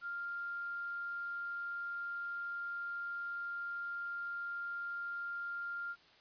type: tone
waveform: sine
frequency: 1396.9 Hz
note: F6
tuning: in tune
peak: -38 dBFS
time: 0.01-5.96 s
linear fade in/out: 50 ms
effects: white hiss -63 dBFS RMS until 6.2 s + resampled to 11025 Hz